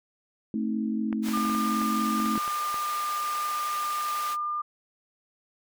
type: chord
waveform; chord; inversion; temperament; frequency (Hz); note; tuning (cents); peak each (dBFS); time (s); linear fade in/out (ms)
sine; A diminished; none; just; 220 / 264 / 316.8; A3 / C4 / Eb4; 0 / +16 / +31; -27 / -33 / -33; 0.54-2.38; 2
type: clicks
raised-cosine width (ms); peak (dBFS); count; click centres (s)
0.5; -22; 12; 1.128 / 1.286 / 1.374 / 1.453 / 1.497 / 1.549 / 1.816 / 2.201 / 2.26 / 2.355 / 2.478 / 2.743
type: high-pass noise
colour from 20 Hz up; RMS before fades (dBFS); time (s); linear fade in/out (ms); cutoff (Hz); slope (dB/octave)
pink; -38; 1.22-4.37; 50; 920; 12
type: tone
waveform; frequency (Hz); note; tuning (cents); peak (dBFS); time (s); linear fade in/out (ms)
sine; 1202; D6; +40; -27; 1.33-4.62; 10
effects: none